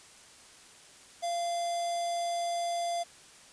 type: tone with notch filter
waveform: square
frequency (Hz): 689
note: F5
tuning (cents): -24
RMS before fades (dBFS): -32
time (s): 1.22-3.04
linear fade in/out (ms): 20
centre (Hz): 1800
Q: 1.2
effects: white hiss -54 dBFS RMS until 3.52 s + resampled to 22050 Hz